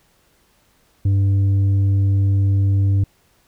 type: tone with tanh clipping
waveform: triangle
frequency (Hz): 98.3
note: G2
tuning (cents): +5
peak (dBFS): -14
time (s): 1.05-3.04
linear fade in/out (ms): 5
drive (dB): 9
effects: pink hiss -59 dBFS RMS until 3.47 s